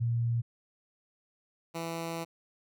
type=tone pair in turn; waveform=sine / 10% pulse; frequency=117.4 / 166.03 Hz; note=A#2 / E3; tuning=+13 / +13 cents; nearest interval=tritone; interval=600 cents; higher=second; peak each=-26 / -26 dBFS; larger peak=neither; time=0-0.42 / 1.74-2.25 s; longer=second; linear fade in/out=20 ms; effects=none